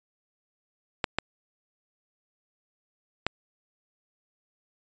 clicks, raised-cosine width 0.3 ms, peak -8 dBFS, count 3, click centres 1.042 / 1.186 / 3.266 s, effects resampled to 16000 Hz

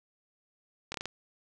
slowing click train, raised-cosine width 0.2 ms, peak -18 dBFS, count 5, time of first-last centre 0.92-1.056 s, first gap 23 ms, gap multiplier 1.27, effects none

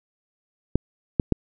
clicks, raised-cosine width 3 ms, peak -5 dBFS, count 3, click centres 0.756 / 1.198 / 1.323 s, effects none

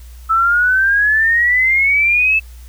sine exponential sweep, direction up, 1307 to 2637 Hz, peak -10 dBFS, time 0.29-2.4 s, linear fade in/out 20 ms, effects added 60 Hz sine -33 dBFS peak until 2.68 s + white hiss -48 dBFS RMS until 2.68 s

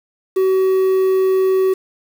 triangle tone with quantisation, 378.6 Hz, F#4, 40 cents sharp, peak -10 dBFS, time 0.36-1.74 s, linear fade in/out 10 ms, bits 6, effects none

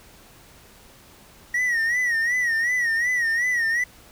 triangle tone with vibrato, 1900 Hz, A#6, 33 cents sharp, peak -18 dBFS, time 1.54-3.84 s, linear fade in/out 5 ms, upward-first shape sine, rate 2.7 Hz, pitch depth 96 cents each way, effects pink hiss -50 dBFS RMS until 4.11 s

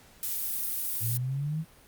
violet noise, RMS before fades -31 dBFS, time 0.23-1.17 s, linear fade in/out 0 ms
sine exponential sweep, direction up, 110 to 164.4 Hz, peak -28 dBFS, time 1-1.65 s, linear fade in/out 50 ms
effects pink hiss -56 dBFS RMS until 1.87 s + Opus 48 kbps

